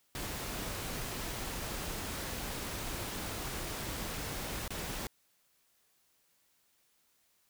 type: noise with dropouts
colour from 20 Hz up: pink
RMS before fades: -39 dBFS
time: 0.15-5.07 s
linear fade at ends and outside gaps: 1 ms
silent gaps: 4.679-4.705 s
effects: white hiss -72 dBFS RMS until 7.49 s